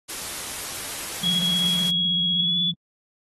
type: noise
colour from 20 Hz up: white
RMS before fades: -32 dBFS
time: 0.08-1.91 s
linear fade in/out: 20 ms
type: tone with pitch glide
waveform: sine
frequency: 3322 to 3435 Hz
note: G#7 to A7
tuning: 0 to -42 cents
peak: -20 dBFS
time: 1.23-2.72 s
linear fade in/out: 20 ms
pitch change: +58 cents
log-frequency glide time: 2.34-2.59 s
type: tone with vibrato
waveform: sine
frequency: 176.1 Hz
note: F3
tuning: 15 cents sharp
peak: -28 dBFS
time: 1.23-2.74 s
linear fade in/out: 5 ms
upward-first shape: sine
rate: 16 Hz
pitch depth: 91 cents each way
effects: AAC 32 kbps